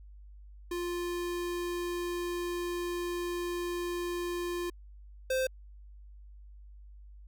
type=tone pair in turn; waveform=square; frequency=350 / 520.6 Hz; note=F4 / C5; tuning=+4 / -9 cents; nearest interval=perfect fifth; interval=687 cents; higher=second; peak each=-33 / -28 dBFS; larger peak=second; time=0.71-4.7 / 5.3-5.47 s; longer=first; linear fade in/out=5 ms; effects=added 50 Hz sine -48 dBFS peak until 7.27 s